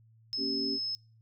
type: tone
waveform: sine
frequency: 5190 Hz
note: E8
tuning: 28 cents flat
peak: -31 dBFS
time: 0.33-0.95 s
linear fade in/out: 0 ms
type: chord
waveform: sine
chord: G diminished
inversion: first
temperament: equal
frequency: 233.1 / 277.2 / 392 Hz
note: Bb3 / Db4 / G4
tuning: 0 / 0 / 0 cents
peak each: -39 / -34 / -38 dBFS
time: 0.37-0.79 s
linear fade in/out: 50 ms
effects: noise-tail reverb RT60 0.4 s tail -25 dB re dry + added 112 Hz sine -58 dBFS peak until 1.21 s